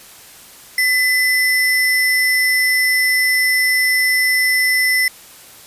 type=tone with sample-and-hold; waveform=sine; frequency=2012 Hz; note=B6; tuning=32 cents sharp; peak=-12 dBFS; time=0.78-5.08 s; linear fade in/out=2 ms; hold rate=7350 Hz; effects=white hiss -41 dBFS RMS until 5.66 s + resampled to 32000 Hz